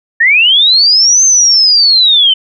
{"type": "linear two-way sweep", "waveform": "sine", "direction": "up then down", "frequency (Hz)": [1760, 6320, 3021], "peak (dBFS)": -4, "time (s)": [0.2, 2.34], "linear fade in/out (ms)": 10, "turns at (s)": 1.24, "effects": []}